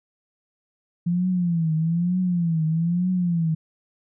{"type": "tone with vibrato", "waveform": "sine", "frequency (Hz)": 170.3, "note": "F3", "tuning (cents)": -43, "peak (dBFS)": -19, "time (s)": [1.06, 3.55], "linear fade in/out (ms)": 10, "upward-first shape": "triangle", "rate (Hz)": 1.1, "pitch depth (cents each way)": 150, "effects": []}